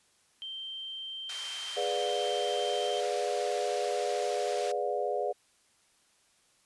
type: tone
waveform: sine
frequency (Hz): 3136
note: G7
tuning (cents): 0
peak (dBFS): -37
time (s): 0.42-3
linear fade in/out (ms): 0
type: band-pass noise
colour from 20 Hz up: white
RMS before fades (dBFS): -43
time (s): 1.29-4.72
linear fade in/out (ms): 5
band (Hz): 980 to 5500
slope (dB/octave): 12
type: chord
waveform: sine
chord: G# diminished seventh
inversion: none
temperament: equal with one note detuned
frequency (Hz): 415.3 / 493.9 / 587.3 / 715.6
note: G#4 / B4 / D5 / F5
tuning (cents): 0 / 0 / 0 / +42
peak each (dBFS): -34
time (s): 1.76-5.33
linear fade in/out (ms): 20
effects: white hiss -67 dBFS RMS until 6.65 s + resampled to 24000 Hz